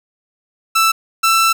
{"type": "tone pair in turn", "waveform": "sawtooth", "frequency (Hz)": [1324, 1333.2], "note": ["E6", "E6"], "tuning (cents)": [7, 19], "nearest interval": "unison", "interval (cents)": 12, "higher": "second", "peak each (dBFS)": -7, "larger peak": "neither", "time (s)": [[0.75, 0.92], [1.23, 1.53]], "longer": "second", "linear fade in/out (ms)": 10, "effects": []}